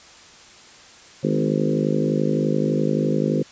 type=harmonic tone with a mistuned harmonic; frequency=51.7 Hz; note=G#1; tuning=7 cents flat; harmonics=3 / 4 / 5 / 6 / 7 / 8 / 9 / 10; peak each=-24 / -25 / -26 / -27 / -27 / -28 / -29 / -29 dBFS; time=1.23-3.43 s; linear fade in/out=10 ms; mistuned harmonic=4; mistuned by=+25 cents; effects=white hiss -46 dBFS RMS until 3.51 s + resampled to 16000 Hz